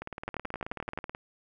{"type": "two click trains", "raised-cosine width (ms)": 0.5, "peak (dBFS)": [-18, -22], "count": [9, 22], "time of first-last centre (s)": [[0.28, 0.976], [0.02, 1.149]], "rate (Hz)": [11.5, 18.6], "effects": []}